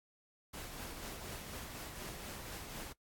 pink noise with tremolo, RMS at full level -45 dBFS, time 0.53-2.93 s, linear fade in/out 10 ms, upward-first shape triangle, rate 4.1 Hz, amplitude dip 40%, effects noise-tail reverb RT60 0.1 s tail -21 dB re dry + AAC 64 kbps

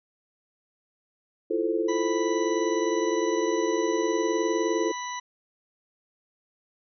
sine chord, F major seventh, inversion third, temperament equal, 329.6 / 349.2 / 440 / 523.3 Hz, E4 / F4 / A4 / C5, 0 / 0 / 0 / 0 cents, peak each -29 / -28 / -27 / -33 dBFS, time 1.5-4.92 s, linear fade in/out 10 ms
harmonic tone, 987.8 Hz, B5, in tune, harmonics 1 / 2 / 3 / 4 / 6, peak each -33 / -38 / -45 / -44 / -40 dBFS, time 1.88-5.2 s, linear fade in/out 10 ms
effects none

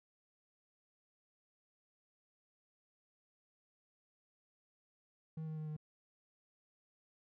triangle tone with pitch steps, 158.7 / 156.79 / 154.9 / 153.03 Hz, D#3 / D#3 / D#3 / D#3, +35 / +14 / -7 / -28 cents, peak -38 dBFS, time 5.37-5.766 s, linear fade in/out 5 ms, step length 99 ms, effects none

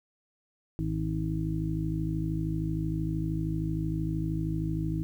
harmonic tone, 53 Hz, G#1, 36 cents sharp, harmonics 1 / 2 / 3 / 5 / 6, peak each -35 / -35 / -31 / -40 / -34 dBFS, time 0.79-5.03 s, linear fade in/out 0 ms, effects 10-bit

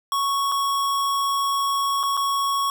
square tone with dropouts, 1108.7 Hz, C#6, in tune, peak -21 dBFS, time 0.12-2.7 s, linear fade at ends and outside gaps 1 ms, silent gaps 0.517-0.52 / 2.031-2.035 / 2.169-2.174 s, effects none

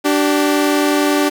sawtooth tone pair together, 293.7 / 384.7 Hz, D4 / G4, 0 / -33 cents, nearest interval perfect fourth, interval 467 cents, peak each -10 / -14 dBFS, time 0.04-1.3 s, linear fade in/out 20 ms, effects 7-bit

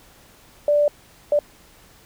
sine tone bursts at uneven times, 587.3 Hz, D5, in tune, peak -14 dBFS, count 2, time 0.68-0.88 / 1.32-1.39 s, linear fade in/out 2 ms, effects pink hiss -51 dBFS RMS until 2.05 s

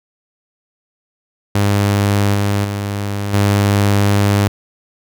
sawtooth tone with level steps, 101.2 Hz, G#2, 44 cents flat, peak -8 / -10 / -15 / -7 dBFS, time 1.55-4.48 s, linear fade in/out 5 ms, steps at 2.34 / 2.64 / 3.33 s, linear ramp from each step 10 ms, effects none

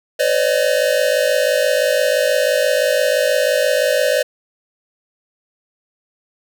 square tone cluster, 509 / 566 / 612 Hz, C5 / C#5 / D#5, -48 / +36 / -29 cents, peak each -19 dBFS, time 0.19-4.23 s, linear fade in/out 10 ms, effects none

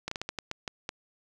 slowing click train, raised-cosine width 0.2 ms, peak -16 dBFS, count 9, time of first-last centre 0.08-0.891 s, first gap 34 ms, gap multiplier 1.3, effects none

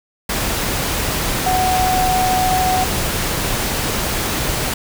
sine tone in noise, 742 Hz, F#5, 5 cents sharp, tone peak -15 dBFS, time 1.46-2.84 s, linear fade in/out 5 ms, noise pink, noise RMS -20 dBFS, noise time 0.29-4.74 s, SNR +2 dB, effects none

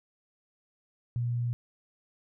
sine tone, 120 Hz, B2, 49 cents flat, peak -27 dBFS, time 1.16-1.53 s, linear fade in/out 0 ms, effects none

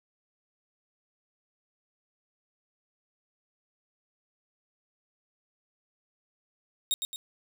sawtooth tone with echo, 3741 Hz, A#7, 5 cents sharp, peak -21 dBFS, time 6.91-6.94 s, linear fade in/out 0 ms, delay 110 ms, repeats 2, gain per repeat -6 dB, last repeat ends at 7.16 s, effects none

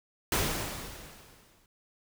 pink noise with exponential decay, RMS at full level -26 dBFS, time 0.32-1.66 s, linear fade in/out 2 ms, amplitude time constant 290 ms, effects none

